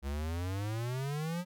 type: exponential sweep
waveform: square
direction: up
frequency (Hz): 67.1 to 182.1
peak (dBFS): -34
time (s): 0.02-1.45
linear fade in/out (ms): 50
effects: none